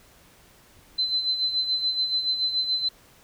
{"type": "tone with tremolo", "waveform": "sine", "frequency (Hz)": 4055, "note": "B7", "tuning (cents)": 45, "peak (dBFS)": -20, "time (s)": [0.98, 2.89], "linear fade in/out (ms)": 10, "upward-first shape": "sine", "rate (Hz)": 7, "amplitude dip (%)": 60, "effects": ["pink hiss -55 dBFS RMS until 3.23 s"]}